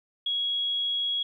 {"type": "tone", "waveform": "sine", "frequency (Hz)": 3322, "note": "G#7", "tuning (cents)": 0, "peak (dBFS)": -25, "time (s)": [0.26, 1.23], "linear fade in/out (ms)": 5, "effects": ["11-bit"]}